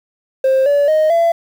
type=tone with pitch steps; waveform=triangle; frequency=529 / 573.6 / 621.9 / 674.2 Hz; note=C5 / D5 / D#5 / E5; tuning=+19 / -41 / -1 / +39 cents; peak=-7 dBFS; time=0.44-1.32 s; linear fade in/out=5 ms; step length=220 ms; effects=tanh soft clip ceiling -5 dBFS + 7-bit